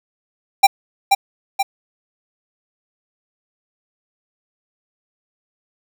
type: tone with echo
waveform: square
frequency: 790 Hz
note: G5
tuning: 13 cents sharp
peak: -5 dBFS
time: 0.63-0.67 s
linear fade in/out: 10 ms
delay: 480 ms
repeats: 2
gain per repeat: -5 dB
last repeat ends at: 1.63 s
effects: none